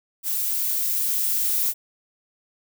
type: noise with level ramp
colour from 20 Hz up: violet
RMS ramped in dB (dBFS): -25 to -22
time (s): 0.23-1.74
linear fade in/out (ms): 50
effects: none